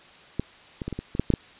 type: clicks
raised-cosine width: 3 ms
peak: -12 / -18 / -17 / -18 / -18 / -18 / -8 / -7 / -7 dBFS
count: 9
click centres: 0.396 / 0.818 / 0.88 / 0.927 / 0.99 / 1.151 / 1.196 / 1.303 / 1.338 s
effects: white hiss -50 dBFS RMS until 1.59 s + resampled to 8000 Hz